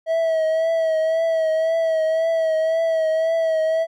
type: tone with vibrato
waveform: triangle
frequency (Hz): 646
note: E5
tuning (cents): -35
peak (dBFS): -15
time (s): 0.06-3.87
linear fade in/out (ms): 50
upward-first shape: triangle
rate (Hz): 1.9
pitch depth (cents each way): 40
effects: none